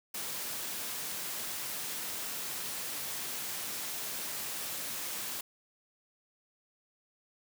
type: high-pass noise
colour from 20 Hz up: white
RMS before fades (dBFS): -38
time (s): 0.14-5.41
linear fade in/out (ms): 5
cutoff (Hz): 110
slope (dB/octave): 12
effects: none